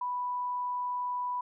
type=tone; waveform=sine; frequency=987.8 Hz; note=B5; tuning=in tune; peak=-30 dBFS; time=0.01-1.41 s; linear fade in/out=5 ms; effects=none